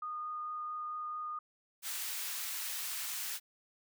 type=tone with vibrato; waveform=sine; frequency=1228 Hz; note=D#6; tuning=23 cents flat; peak=-37 dBFS; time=0.02-1.39 s; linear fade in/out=5 ms; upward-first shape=triangle; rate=4.5 Hz; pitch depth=8 cents each way
type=high-pass noise; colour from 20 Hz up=white; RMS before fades=-39 dBFS; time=1.82-3.4 s; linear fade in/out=50 ms; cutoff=1200 Hz; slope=12 dB/octave
effects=none